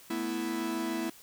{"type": "chord", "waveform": "45% pulse", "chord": "A suspended second", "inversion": "none", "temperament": "equal", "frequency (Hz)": [220, 246.9, 329.6], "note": ["A3", "B3", "E4"], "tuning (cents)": [0, 0, 0], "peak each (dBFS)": [-38, -37, -33], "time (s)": [0.1, 1.1], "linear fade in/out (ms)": 5, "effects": ["white hiss -54 dBFS RMS until 1.22 s"]}